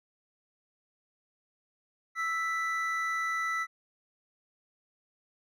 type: tone pair together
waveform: triangle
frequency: 1318.5 / 1975.5 Hz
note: E6 / B6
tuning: 0 / 0 cents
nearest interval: perfect fifth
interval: 700 cents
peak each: -30 / -30 dBFS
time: 2.15-3.67 s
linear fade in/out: 50 ms
effects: none